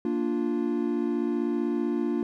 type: chord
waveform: triangle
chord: Bb major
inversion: none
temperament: equal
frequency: 233.1 / 293.7 / 349.2 Hz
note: Bb3 / D4 / F4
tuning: 0 / 0 / 0 cents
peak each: -27 dBFS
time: 0.05-2.23 s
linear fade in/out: 2 ms
effects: none